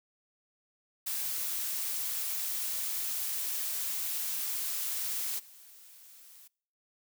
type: noise with level steps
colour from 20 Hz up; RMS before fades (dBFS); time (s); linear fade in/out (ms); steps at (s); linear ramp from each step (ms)
blue; -34 / -54; 1.06-6.48; 10; 5.38; 20
effects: noise-tail reverb RT60 0.6 s tail -26 dB re dry